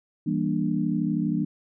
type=chord; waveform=sine; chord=E half-diminished seventh; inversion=none; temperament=just; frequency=164.81 / 197.78 / 237.3 / 296.7 Hz; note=E3 / G3 / Bb3 / D4; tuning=0 / +16 / +31 / +18 cents; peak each=-28 dBFS; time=0.26-1.45 s; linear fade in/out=10 ms; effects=none